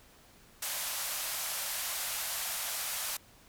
white band-pass noise, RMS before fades -36 dBFS, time 0.62-3.17 s, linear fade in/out 5 ms, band 550 to 15000 Hz, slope 48 dB/octave, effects pink hiss -59 dBFS RMS until 3.48 s

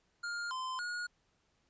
square tone with pitch steps, 1410 / 1031 / 1442 Hz, F6 / C6 / F#6, +16 / -26 / -45 cents, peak -37 dBFS, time 0.23-1.07 s, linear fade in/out 10 ms, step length 280 ms, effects pink hiss -75 dBFS RMS until 1.69 s + resampled to 16000 Hz

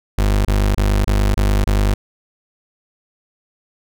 35% pulse tone bursts, 50.3 Hz, G1, 45 cents sharp, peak -11 dBFS, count 6, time 0.18-1.94 s, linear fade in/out 5 ms, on 270 ms, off 28 ms, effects none

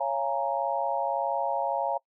sine chord, Bb minor seventh, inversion first, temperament equal with one note detuned, 554.4 / 686.9 / 830.6 / 932.3 Hz, Db5 / F5 / Ab5 / Bb5, 0 / -29 / 0 / 0 cents, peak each -31 dBFS, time 0-1.98 s, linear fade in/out 10 ms, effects noise-tail reverb RT60 0.1 s tail -24 dB re dry

